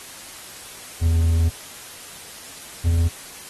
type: tone pair in turn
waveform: triangle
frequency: 82.41 / 83.75 Hz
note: E2 / E2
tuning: 0 / +28 cents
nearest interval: unison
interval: 28 cents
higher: second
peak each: -13 / -13 dBFS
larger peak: neither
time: 1.01-1.5 / 2.84-3.09 s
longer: first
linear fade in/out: 20 ms
effects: white hiss -39 dBFS RMS until 3.49 s + AAC 32 kbps